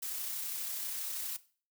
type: noise with amplitude modulation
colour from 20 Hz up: blue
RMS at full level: -37 dBFS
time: 0.02-1.37 s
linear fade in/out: 10 ms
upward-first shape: sine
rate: 32.4 Hz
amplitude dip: 25%
effects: noise-tail reverb RT60 0.4 s tail -17 dB re dry